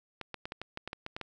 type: clicks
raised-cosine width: 0.3 ms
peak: -22 dBFS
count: 11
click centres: 0.213 / 0.343 / 0.455 / 0.521 / 0.616 / 0.774 / 0.876 / 0.931 / 1.064 / 1.165 / 1.213 s
effects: none